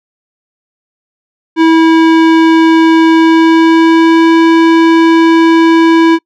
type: tone with pitch glide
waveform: square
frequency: 325.2 to 328.8 Hz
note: E4 to E4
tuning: -23 to -4 cents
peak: -4 dBFS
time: 1.56-6.19 s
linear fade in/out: 50 ms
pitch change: +19 cents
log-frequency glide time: 3.14-4.33 s
effects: noise-tail reverb RT60 0.1 s tail -26 dB re dry + low-pass 3000 Hz 12 dB/octave